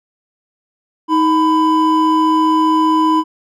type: tone pair together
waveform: triangle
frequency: 315.2 / 1000.7 Hz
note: D#4 / B5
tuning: +23 / +23 cents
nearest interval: octave + minor sixth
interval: 2000 cents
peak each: -11 dBFS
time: 1.08-3.24 s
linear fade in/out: 50 ms
effects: none